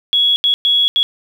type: tone bursts at uneven times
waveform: sine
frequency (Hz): 3351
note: G#7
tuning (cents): +15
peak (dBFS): -10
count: 4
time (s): 0.13-0.36 / 0.44-0.54 / 0.65-0.88 / 0.96-1.03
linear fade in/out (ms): 0
effects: 7-bit